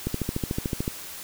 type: click train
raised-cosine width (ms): 3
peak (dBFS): -13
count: 12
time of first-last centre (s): 0.07-0.879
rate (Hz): 13.6
effects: white hiss -39 dBFS RMS until 1.23 s